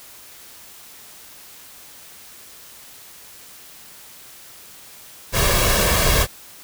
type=noise with comb filter; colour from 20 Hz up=pink; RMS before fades=-17 dBFS; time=5.32-6.27 s; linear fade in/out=50 ms; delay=1.8 ms; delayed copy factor=+0.6; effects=white hiss -43 dBFS RMS until 6.63 s